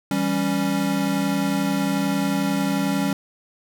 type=chord; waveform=square; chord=C# diminished; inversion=first; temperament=equal; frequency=164.81 / 196 / 277.2 Hz; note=E3 / G3 / C#4; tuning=0 / 0 / 0 cents; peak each=-30 / -24 / -24 dBFS; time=0.11-3.13 s; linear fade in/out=2 ms; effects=none